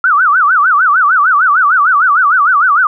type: tone with vibrato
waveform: sine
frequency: 1318.5 Hz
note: E6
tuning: in tune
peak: -6 dBFS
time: 0.04-2.87 s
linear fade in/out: 2 ms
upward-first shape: sine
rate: 6.6 Hz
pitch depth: 260 cents each way
effects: none